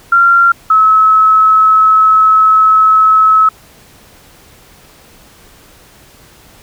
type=tone pair in turn; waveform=sine; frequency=1380 / 1292.7 Hz; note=F6 / E6; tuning=-21 / -34 cents; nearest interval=minor second; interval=113 cents; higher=first; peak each=-4 dBFS; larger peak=neither; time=0.12-0.52 / 0.7-3.49 s; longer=second; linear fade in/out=5 ms; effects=pink hiss -42 dBFS RMS until 6.62 s